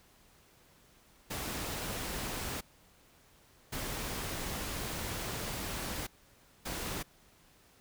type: noise bursts at uneven times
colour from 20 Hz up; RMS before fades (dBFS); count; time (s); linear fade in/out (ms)
pink; -38; 3; 1.3-2.61 / 3.72-6.07 / 6.65-7.03; 10
effects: pink hiss -63 dBFS RMS until 7.8 s